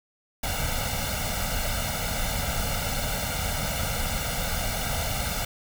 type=noise with comb filter; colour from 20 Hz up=pink; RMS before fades=-28 dBFS; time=0.43-5.45 s; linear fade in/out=5 ms; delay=1.4 ms; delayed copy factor=+0.9; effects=none